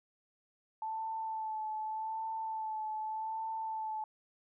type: tone with vibrato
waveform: sine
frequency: 877 Hz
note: A5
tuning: 6 cents flat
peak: -35 dBFS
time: 0.82-4.04 s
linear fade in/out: 2 ms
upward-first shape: sine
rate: 0.84 Hz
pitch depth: 24 cents each way
effects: none